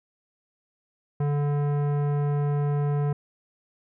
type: tone with tanh clipping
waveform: sine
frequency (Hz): 145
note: D3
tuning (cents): -22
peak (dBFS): -24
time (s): 1.2-3.13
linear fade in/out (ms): 5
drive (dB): 16
effects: none